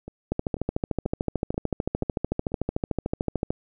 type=two click trains; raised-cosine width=2 ms; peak=-24 / -11 dBFS; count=6 / 44; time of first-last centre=0.08-2.519 / 0.32-3.505 s; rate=2.05 / 13.5 Hz; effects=none